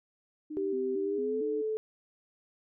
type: tone with vibrato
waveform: sine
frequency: 280 Hz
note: C#4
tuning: 18 cents sharp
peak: -36 dBFS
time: 0.5-1.62 s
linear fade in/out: 10 ms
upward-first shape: square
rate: 2.2 Hz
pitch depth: 150 cents each way
type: tone with pitch glide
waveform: sine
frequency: 389.9 to 435.1 Hz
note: G4 to A4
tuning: -9 to -19 cents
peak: -29 dBFS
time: 0.57-1.77 s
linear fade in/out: 0 ms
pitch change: +190 cents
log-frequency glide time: 1.02-1.37 s
effects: none